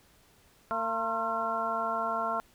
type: harmonic tone with a mistuned harmonic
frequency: 226.9 Hz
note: A#3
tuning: 47 cents flat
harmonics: 1 / 2 / 3 / 4 / 5 / 6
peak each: -42 / -41 / -33 / -37 / -34 / -33 dBFS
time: 0.71-2.4 s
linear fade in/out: 0 ms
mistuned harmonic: 5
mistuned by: -97 cents
effects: pink hiss -62 dBFS RMS until 2.54 s